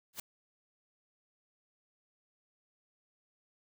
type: noise with exponential growth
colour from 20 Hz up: white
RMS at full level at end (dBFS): -34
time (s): 0.13-0.2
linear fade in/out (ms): 5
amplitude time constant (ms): 15
effects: none